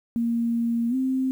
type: tone with pitch glide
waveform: sine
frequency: 233.1 to 261.6 Hz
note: A#3 to C4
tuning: 0 to 0 cents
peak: -21 dBFS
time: 0.16-1.31 s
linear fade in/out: 0 ms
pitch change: +200 cents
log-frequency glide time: 0.89-0.95 s
effects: 9-bit